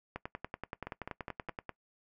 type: two click trains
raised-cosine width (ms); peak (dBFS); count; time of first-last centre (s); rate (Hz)
0.5; -23 / -24; 16 / 5; 0.16-1.589 / 0.87-1.693; 10.5 / 4.86
effects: noise-tail reverb RT60 0.1 s tail -20 dB re dry